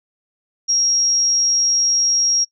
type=tone; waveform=sine; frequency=5610 Hz; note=F8; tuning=7 cents sharp; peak=-14 dBFS; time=0.68-2.45 s; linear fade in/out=20 ms; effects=noise-tail reverb RT60 0.1 s tail -22 dB re dry